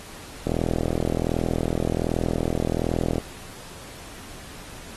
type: click train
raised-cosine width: 2 ms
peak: -10 dBFS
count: 113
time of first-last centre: 0.47-3.182 s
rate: 41.3 Hz
effects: pink hiss -42 dBFS RMS until 4.96 s + AAC 32 kbps